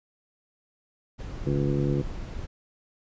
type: noise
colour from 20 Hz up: brown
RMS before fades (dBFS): -35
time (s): 1.18-2.47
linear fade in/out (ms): 20
type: harmonic tone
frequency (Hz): 70.6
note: C#2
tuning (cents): +32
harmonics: 2 / 3 / 4 / 5 / 6 / 7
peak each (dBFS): -25 / -33 / -31 / -30 / -40 / -35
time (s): 1.46-2.02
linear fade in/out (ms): 10
effects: resampled to 16000 Hz